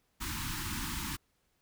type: band-stop noise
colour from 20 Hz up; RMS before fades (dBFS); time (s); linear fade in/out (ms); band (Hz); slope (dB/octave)
pink; -37; 0.2-1.17; 20; 350 to 860; 96
effects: pink hiss -75 dBFS RMS until 1.61 s